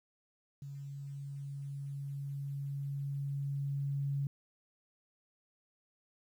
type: tone with level ramp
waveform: sine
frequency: 140 Hz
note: C#3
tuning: 18 cents sharp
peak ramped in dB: -42 to -31 dBFS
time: 0.62-4.27 s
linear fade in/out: 2 ms
effects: 11-bit